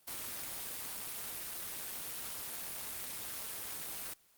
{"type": "noise with amplitude modulation", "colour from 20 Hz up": "white", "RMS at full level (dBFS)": -39, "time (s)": [0.07, 4.14], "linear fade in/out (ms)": 10, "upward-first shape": "sine", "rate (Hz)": 195, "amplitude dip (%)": 55, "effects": ["white hiss -67 dBFS RMS until 4.37 s", "Opus 24 kbps"]}